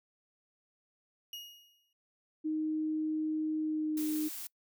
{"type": "tone with exponential decay", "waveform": "35% pulse", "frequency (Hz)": 2874, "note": "F7", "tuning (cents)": 49, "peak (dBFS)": -37, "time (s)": [1.33, 1.93], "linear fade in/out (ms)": 2, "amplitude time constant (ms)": 130}
{"type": "tone with pitch glide", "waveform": "sine", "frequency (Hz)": [311.1, 307.2], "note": ["D#4", "D#4"], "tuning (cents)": [0, -22], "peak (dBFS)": -30, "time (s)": [2.44, 4.29], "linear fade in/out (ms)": 20, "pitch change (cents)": -22, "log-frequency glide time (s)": [3.6, 4.02]}
{"type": "noise", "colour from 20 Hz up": "blue", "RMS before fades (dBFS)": -42, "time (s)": [3.97, 4.47], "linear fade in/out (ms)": 2}
{"effects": ["noise-tail reverb RT60 0.1 s tail -24 dB re dry"]}